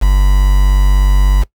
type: tone with quantisation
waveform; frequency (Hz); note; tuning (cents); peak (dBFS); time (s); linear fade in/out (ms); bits
triangle; 48.29; G1; -25; -4; 0.01-1.44; 20; 4
effects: noise-tail reverb RT60 0.1 s tail -20 dB re dry